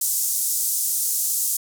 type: band-pass noise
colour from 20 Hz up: pink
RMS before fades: -23 dBFS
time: 0.01-1.57 s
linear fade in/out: 5 ms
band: 6900 to 16000 Hz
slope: 24 dB/octave
effects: none